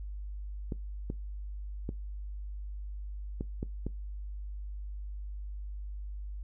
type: clicks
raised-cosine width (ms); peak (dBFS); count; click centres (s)
3; -22; 6; 0.722 / 1.101 / 1.891 / 3.409 / 3.629 / 3.866
effects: noise-tail reverb RT60 0.2 s tail -21 dB re dry + added 50 Hz sine -37 dBFS peak until 6.43 s